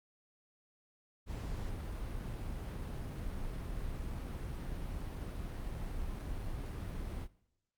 brown noise, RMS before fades -40 dBFS, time 1.26-7.28 s, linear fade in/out 50 ms, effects noise-tail reverb RT60 0.8 s tail -20 dB re dry + Opus 48 kbps

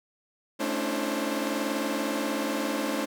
sawtooth tone cluster, 218.3 / 275 / 295.4 / 333.6 / 529 Hz, A3 / C#4 / D4 / E4 / C5, -13 / -14 / +10 / +21 / +19 cents, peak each -30 / -30 / -28 / -32 / -30 dBFS, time 0.59-3.06 s, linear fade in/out 20 ms, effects none

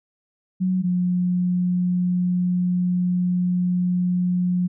sine tone pair in turn, 185 / 179.42 Hz, F#3 / F3, 0 / +47 cents, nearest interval minor second, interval 53 cents, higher first, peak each -18 dBFS, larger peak neither, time 0.6-0.83 / 0.83-4.68 s, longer second, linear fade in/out 20 ms, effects none

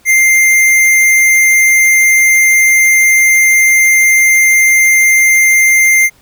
square tone, 2098 Hz, C7, 4 cents sharp, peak -6 dBFS, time 0.05-6.1 s, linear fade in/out 50 ms, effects pink hiss -48 dBFS RMS until 6.21 s

